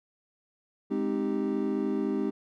triangle chord, Ab major seventh, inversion none, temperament equal, 207.7 / 261.6 / 311.1 / 392 Hz, Ab3 / C4 / Eb4 / G4, 0 / 0 / 0 / 0 cents, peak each -30 dBFS, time 0.9-2.31 s, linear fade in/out 20 ms, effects none

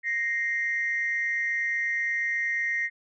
sine tone pair together, 1864.7 / 2093 Hz, A#6 / C7, 0 / 0 cents, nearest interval major second, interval 200 cents, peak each -26 / -28 dBFS, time 0.03-2.9 s, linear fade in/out 50 ms, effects tanh soft clip ceiling -18 dBFS

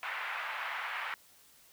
white band-pass noise, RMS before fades -38 dBFS, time 0.03-1.14 s, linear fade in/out 0 ms, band 810 to 2300 Hz, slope 24 dB/octave, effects white hiss -61 dBFS RMS until 1.72 s

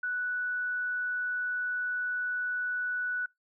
sine tone, 1480 Hz, F#6, in tune, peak -29 dBFS, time 0.03-3.26 s, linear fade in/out 5 ms, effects noise-tail reverb RT60 0.2 s tail -26 dB re dry

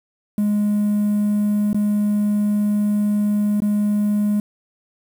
triangle tone with dropouts, 207.7 Hz, G#3, in tune, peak -13 dBFS, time 0.38-4.4 s, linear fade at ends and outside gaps 2 ms, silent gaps 1.731-1.745 / 3.603-3.62 s, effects tanh soft clip ceiling -10 dBFS + 7-bit

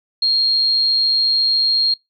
sine tone, 4238 Hz, C8, 21 cents sharp, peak -13 dBFS, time 0.22-1.94 s, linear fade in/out 5 ms, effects noise-tail reverb RT60 0.2 s tail -26 dB re dry

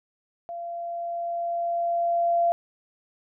sine tone with level ramp, 686 Hz, F5, 31 cents flat, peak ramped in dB -32 to -18 dBFS, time 0.49-2.52 s, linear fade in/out 0 ms, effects none

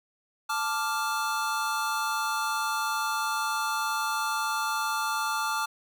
square chord, D minor, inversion second, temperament equal, 880 / 1174.7 / 1396.9 Hz, A5 / D6 / F6, 0 / 0 / 0 cents, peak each -32 dBFS, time 0.49-5.66 s, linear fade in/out 10 ms, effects none

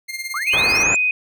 sawtooth tone with tremolo, 2113 Hz, C7, 16 cents sharp, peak -20 dBFS, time 0.08-0.84 s, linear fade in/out 20 ms, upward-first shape sine, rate 18 Hz, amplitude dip 70%
sine linear sweep, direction up, 1061 to 7370 Hz, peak -22 dBFS, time 0.34-0.96 s, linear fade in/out 2 ms
sine tone, 2500 Hz, D#7, 8 cents sharp, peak -15 dBFS, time 0.47-1.11 s, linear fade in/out 2 ms
white low-pass noise, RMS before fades -25 dBFS, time 0.53-0.95 s, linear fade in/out 5 ms, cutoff 1700 Hz, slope 24 dB/octave
effects none

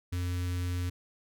square tone with notch filter, 89.1 Hz, F2, 35 cents sharp, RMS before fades -32 dBFS, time 0.12-0.9 s, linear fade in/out 10 ms, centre 700 Hz, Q 0.57, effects none

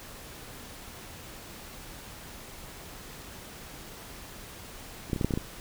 clicks, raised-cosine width 3 ms, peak -30 / -14 / -20 / -15 / -11 / -17 / -13 / -16 dBFS, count 8, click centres 5.099 / 5.132 / 5.162 / 5.212 / 5.246 / 5.308 / 5.338 / 5.375 s, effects pink hiss -45 dBFS RMS until 5.6 s

